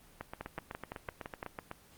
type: two click trains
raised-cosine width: 0.5 ms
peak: -23 / -24 dBFS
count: 7 / 13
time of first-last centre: 0.41-1.429 / 0.21-1.714 s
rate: 5.89 / 7.98 Hz
effects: pink hiss -60 dBFS RMS until 1.97 s + Opus 24 kbps